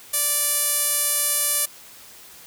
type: tone with band-pass filter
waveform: sawtooth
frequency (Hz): 584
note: D5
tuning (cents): -10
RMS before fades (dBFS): -22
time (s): 0.13-1.66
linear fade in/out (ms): 10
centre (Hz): 11000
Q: 2.5
effects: white hiss -45 dBFS RMS until 2.46 s

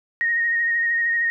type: tone with vibrato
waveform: sine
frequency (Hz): 1864.7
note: A#6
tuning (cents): 0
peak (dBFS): -18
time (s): 0.21-1.3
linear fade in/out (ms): 0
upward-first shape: sine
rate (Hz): 13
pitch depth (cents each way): 22
effects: none

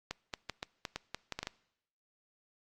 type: clicks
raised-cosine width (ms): 0.2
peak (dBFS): -19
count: 11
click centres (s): 0.11 / 0.338 / 0.497 / 0.629 / 0.852 / 0.96 / 1.146 / 1.323 / 1.39 / 1.43 / 1.471
effects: noise-tail reverb RT60 0.8 s tail -22 dB re dry + Opus 48 kbps

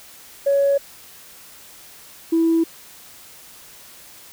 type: tone pair in turn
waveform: sine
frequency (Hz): 559 / 329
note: C#5 / E4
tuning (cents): +14 / -3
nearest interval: major sixth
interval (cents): 917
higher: first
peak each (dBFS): -13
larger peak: neither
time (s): 0.46-0.78 / 2.32-2.64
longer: neither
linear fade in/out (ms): 10
effects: tanh soft clip ceiling -10 dBFS + white hiss -44 dBFS RMS until 4.32 s

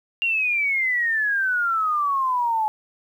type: exponential sweep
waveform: sine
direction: down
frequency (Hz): 2794 to 851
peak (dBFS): -19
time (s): 0.22-2.68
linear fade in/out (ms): 0
effects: 9-bit

